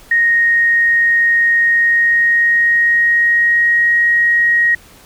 sine tone with pitch glide, 1864.7 to 1885.3 Hz, A#6 to A#6, 0 to +19 cents, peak -9 dBFS, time 0.11-4.75 s, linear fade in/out 5 ms, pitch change +19 cents, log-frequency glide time 1.7-3.95 s, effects pink hiss -43 dBFS RMS until 5.05 s

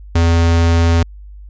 square tone, 83.9 Hz, E2, 31 cents sharp, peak -10 dBFS, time 0.15-1.03 s, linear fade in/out 5 ms, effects added 50 Hz sine -32 dBFS peak until 1.49 s + resampled to 16000 Hz

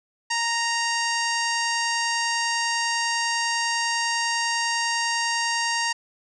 harmonic tone, 930 Hz, A#5, 4 cents flat, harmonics 1 / 2 / 3 / 4 / 5 / 6 / 7 / 8 / 9 / 10, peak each -27 / -27 / -31 / -41 / -30 / -33 / -34 / -38 / -43 / -44 dBFS, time 0.3-5.93 s, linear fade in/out 10 ms, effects none

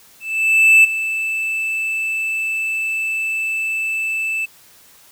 triangle tone with ADSR envelope, 2637 Hz, E7, in tune, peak -4 dBFS, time 0.2-4.46 s, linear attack 640 ms, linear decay 14 ms, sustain -13 dB, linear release 15 ms, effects white hiss -48 dBFS RMS until 5.11 s

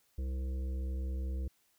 harmonic tone, 65.3 Hz, C2, 3 cents flat, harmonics 1 / 3 / 5 / 7 / 8, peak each -33 / -49 / -51 / -55 / -57 dBFS, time 0.18-1.48 s, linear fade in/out 5 ms, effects white hiss -72 dBFS RMS until 1.78 s

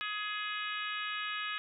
harmonic tone, 419.6 Hz, G#4, 18 cents sharp, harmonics 3 / 4 / 5 / 6 / 7 / 8 / 9, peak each -40 / -40 / -45 / -41 / -43 / -46 / -48 dBFS, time 0.01-1.58 s, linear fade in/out 0 ms, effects none

